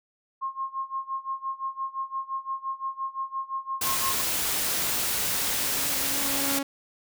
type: tone with tremolo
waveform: sine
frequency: 1071 Hz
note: C6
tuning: 40 cents sharp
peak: -26 dBFS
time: 0.41-4.22 s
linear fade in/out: 20 ms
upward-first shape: sine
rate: 5.8 Hz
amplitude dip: 90%
type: noise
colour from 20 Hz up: white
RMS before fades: -27 dBFS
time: 3.81-6.59 s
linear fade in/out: 5 ms
type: tone with exponential growth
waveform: sawtooth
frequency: 277.2 Hz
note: C#4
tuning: in tune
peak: -23 dBFS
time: 4.65-6.63 s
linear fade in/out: 5 ms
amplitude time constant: 430 ms
effects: none